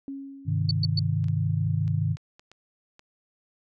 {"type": "tone with exponential decay", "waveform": "sine", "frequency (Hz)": 274.6, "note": "C#4", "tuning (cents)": -16, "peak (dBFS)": -31, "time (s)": [0.08, 1.28], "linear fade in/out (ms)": 1, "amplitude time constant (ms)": 260}
{"type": "chord", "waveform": "sine", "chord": "Ab major", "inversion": "none", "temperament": "equal with one note detuned", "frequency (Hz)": [101.45, 130.81, 155.56], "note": ["Ab2", "C3", "Eb3"], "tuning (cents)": [-40, 0, 0], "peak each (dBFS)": [-26, -29, -26], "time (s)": [0.45, 2.17], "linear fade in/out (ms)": 50}
{"type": "tone bursts", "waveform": "sine", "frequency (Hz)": 4479, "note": "C#8", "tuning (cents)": 17, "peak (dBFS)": -24, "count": 3, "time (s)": [0.69, 0.993], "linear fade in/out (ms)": 2, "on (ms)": 21, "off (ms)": 120}
{"type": "clicks", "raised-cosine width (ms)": 0.2, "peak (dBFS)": -32, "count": 7, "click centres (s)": [1.242, 1.284, 1.879, 2.17, 2.395, 2.516, 2.994]}
{"effects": []}